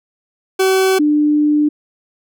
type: tone pair in turn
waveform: 40% pulse / sine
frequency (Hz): 380 / 298.1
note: F#4 / D4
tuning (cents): +46 / +26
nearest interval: major third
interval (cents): 420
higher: first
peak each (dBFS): -10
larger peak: neither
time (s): 0.59-0.99 / 0.99-1.69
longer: second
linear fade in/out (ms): 10
effects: none